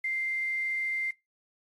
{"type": "tone with quantisation", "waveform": "sine", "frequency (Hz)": 2093, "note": "C7", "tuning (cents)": 0, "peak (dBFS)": -28, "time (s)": [0.04, 1.11], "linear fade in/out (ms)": 5, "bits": 9, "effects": ["noise-tail reverb RT60 0.2 s tail -20 dB re dry", "AAC 32 kbps"]}